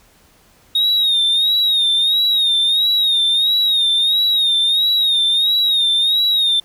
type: tone with vibrato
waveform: sine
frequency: 3729 Hz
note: A#7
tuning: in tune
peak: -10 dBFS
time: 0.75-6.6 s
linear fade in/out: 5 ms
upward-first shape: sine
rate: 1.5 Hz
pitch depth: 82 cents each way
effects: tanh soft clip ceiling -11 dBFS + pink hiss -52 dBFS RMS until 6.64 s